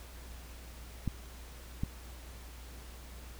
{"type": "clicks", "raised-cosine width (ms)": 5, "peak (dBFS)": [-19, -20], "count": 2, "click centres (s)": [1.077, 1.835], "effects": ["added 60 Hz sine -47 dBFS peak until 3.39 s", "pink hiss -53 dBFS RMS until 3.39 s"]}